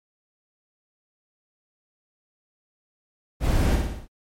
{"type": "noise with echo", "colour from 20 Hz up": "brown", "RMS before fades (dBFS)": -21, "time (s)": [3.4, 3.79], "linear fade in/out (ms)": 50, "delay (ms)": 58, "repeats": 5, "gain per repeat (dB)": -4, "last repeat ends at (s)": 4.08, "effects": ["MP3 64 kbps"]}